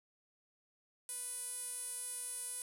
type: tone with band-pass filter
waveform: sawtooth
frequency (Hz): 494.9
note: B4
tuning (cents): +4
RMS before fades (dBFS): -43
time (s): 1.09-2.62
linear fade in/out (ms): 0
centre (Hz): 10000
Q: 8.9
effects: none